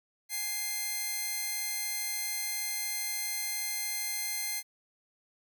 5% pulse tone pair together, 830.6 / 2093 Hz, G#5 / C7, 0 / 0 cents, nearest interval octave + major third, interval 1600 cents, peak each -32 / -22 dBFS, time 0.29-4.63 s, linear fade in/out 50 ms, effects none

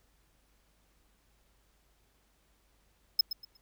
square tone with echo, 5150 Hz, E8, 41 cents flat, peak -20 dBFS, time 3.19-3.21 s, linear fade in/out 5 ms, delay 120 ms, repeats 3, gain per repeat -12 dB, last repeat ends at 3.57 s, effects added 50 Hz sine -70 dBFS peak until 3.61 s + pink hiss -71 dBFS RMS until 3.61 s

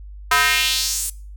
square tone with high-pass filter sweep, 142.2 Hz, C#3, 45 cents sharp, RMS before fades -19 dBFS, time 0.31-1.1 s, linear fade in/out 5 ms, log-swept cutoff 1200 to 9500 Hz, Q 2, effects noise-tail reverb RT60 0.4 s tail -21 dB re dry + added 50 Hz sine -34 dBFS peak until 1.36 s

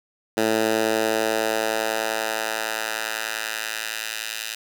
10% pulse tone with high-pass filter sweep, 110.4 Hz, A2, 6 cents sharp, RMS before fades -25 dBFS, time 0.37-4.55 s, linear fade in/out 5 ms, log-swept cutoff 290 to 2700 Hz, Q 0.96, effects none

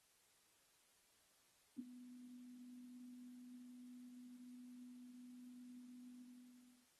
sine tone with ADSR envelope, 247.7 Hz, B3, 5 cents sharp, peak -40 dBFS, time 1.78-6.89 s, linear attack 13 ms, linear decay 11 ms, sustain -15 dB, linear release 770 ms, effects white hiss -75 dBFS RMS until 6.99 s + AAC 32 kbps

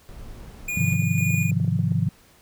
brown noise, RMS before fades -40 dBFS, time 0.09-0.96 s, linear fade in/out 0 ms
square tone with tremolo, 2444 Hz, D#7, 32 cents flat, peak -26 dBFS, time 0.68-1.51 s, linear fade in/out 5 ms, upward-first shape square, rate 2 Hz, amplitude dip 35%
sine chord, F minor seventh, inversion first, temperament just, 104.77 / 130.96 / 157.15 / 174.61 Hz, Ab2 / C3 / Eb3 / F3, +16 / +2 / +18 / 0 cents, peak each -25 dBFS, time 0.77-2.09 s, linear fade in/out 5 ms
clicks, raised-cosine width 2 ms, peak -29 dBFS, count 12, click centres 0.818 / 0.937 / 1.021 / 1.208 / 1.306 / 1.344 / 1.517 / 1.6 / 1.646 / 1.677 / 1.791 / 1.92 s
effects pink hiss -55 dBFS RMS until 2.41 s

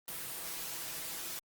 white noise with comb filter, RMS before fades -41 dBFS, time 0.08-1.39 s, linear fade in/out 0 ms, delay 6.1 ms, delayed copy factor +0.55, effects Opus 32 kbps

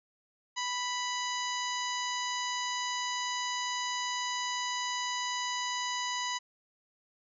harmonic tone with a mistuned harmonic, 987.8 Hz, B5, in tune, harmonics 1 / 2 / 3 / 4 / 5 / 6 / 7, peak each -35 / -38 / -40 / -41 / -42 / -43 / -43 dBFS, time 0.56-6.39 s, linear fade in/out 20 ms, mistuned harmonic 6, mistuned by +88 cents, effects none

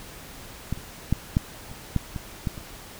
clicks, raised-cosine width 5 ms, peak -14 / -28 / -8 / -7 / -27 / -10 / -19 / -13 / -25 dBFS, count 9, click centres 0.726 / 0.775 / 1.126 / 1.369 / 1.715 / 1.963 / 2.162 / 2.472 / 2.578 s, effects pink hiss -43 dBFS RMS until 2.99 s

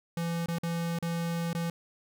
square tone with dropouts, 168.6 Hz, E3, 39 cents sharp, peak -30 dBFS, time 0.17-1.7 s, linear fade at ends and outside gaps 2 ms, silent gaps 0.46-0.484 / 0.585-0.633 / 0.988-1.025 / 1.531-1.549 s, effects 12-bit

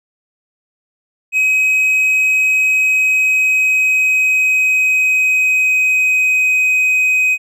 triangle tone with pitch glide, 2535 to 2516 Hz, D#7 to D#7, +32 to +19 cents, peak -9 dBFS, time 1.32-7.38 s, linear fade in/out 50 ms, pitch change -13 cents, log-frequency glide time 2.69-6.58 s, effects none

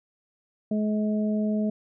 harmonic tone, 212.5 Hz, G#3, 40 cents sharp, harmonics 1 / 2 / 3, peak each -23 / -34 / -33 dBFS, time 0.71-1.7 s, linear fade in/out 5 ms, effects none

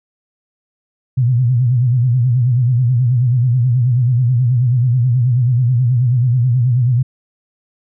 sine tone with vibrato, 123.47 Hz, B2, in tune, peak -10 dBFS, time 1.17-7.03 s, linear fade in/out 10 ms, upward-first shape sine, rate 9.3 Hz, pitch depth 110 cents each way, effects none

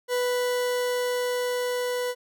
40% pulse tone with level ramp, 493.9 Hz, B4, in tune, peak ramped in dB -22 to -25 dBFS, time 0.08-2.15 s, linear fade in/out 50 ms, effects none

